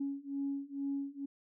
sine beating tone pair, 277.2 / 279.4 Hz, C#4 / C#4, 0 / +14 cents, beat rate 2.2 Hz, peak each -38 / -37 dBFS, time 0-1.26 s, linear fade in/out 10 ms, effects tanh soft clip ceiling -27 dBFS

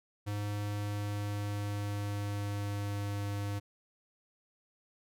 square tone with pitch glide, 103.2 to 101.49 Hz, G#2 to G#2, -10 to -39 cents, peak -34 dBFS, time 0.26-3.6 s, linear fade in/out 20 ms, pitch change -29 cents, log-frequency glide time 0.6-3.26 s, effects none

